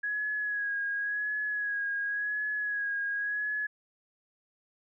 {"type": "tone with vibrato", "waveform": "sine", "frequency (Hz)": 1666, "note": "G#6", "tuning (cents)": 5, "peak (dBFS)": -29, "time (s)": [0.03, 3.67], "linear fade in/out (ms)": 10, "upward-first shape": "sine", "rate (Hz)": 0.92, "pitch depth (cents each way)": 34, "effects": []}